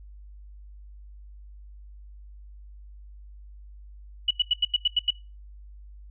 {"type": "tone bursts", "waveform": "sine", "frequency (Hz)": 2944, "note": "F#7", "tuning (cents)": -9, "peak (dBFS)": -18, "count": 8, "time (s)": [4.28, 5.106], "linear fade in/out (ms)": 5, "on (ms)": 28, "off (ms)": 86, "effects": ["noise-tail reverb RT60 0.3 s tail -22 dB re dry", "added 50 Hz sine -43 dBFS peak until 6.1 s"]}